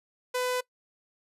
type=tone; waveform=sawtooth; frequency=501 Hz; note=B4; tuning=25 cents sharp; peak=-23 dBFS; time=0.34-0.61 s; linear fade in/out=10 ms; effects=noise-tail reverb RT60 0.1 s tail -21 dB re dry + resampled to 32000 Hz